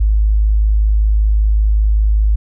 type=tone; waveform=sine; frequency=52.6 Hz; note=G#1; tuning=23 cents sharp; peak=-9 dBFS; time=0-2.36 s; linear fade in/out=10 ms; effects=none